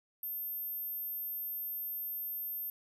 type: tone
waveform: sine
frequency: 13290 Hz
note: G#9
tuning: in tune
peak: -36 dBFS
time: 0.23-2.7 s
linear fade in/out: 2 ms
effects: none